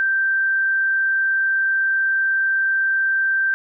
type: tone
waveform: sine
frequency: 1567 Hz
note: G6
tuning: 1 cent flat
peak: -16 dBFS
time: 0-3.54 s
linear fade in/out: 0 ms
effects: none